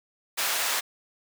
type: high-pass noise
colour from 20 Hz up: pink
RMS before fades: -27 dBFS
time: 0.37-0.81 s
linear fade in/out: 20 ms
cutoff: 980 Hz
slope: 12 dB/octave
effects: none